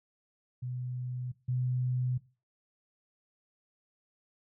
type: tone pair in turn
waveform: sine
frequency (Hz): 125.2 / 126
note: B2 / B2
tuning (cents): +24 / +35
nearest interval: unison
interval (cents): 11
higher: second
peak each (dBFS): -34 / -28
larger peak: second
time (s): 0.62-1.32 / 1.48-2.18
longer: neither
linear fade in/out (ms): 10
effects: noise-tail reverb RT60 0.3 s tail -17 dB re dry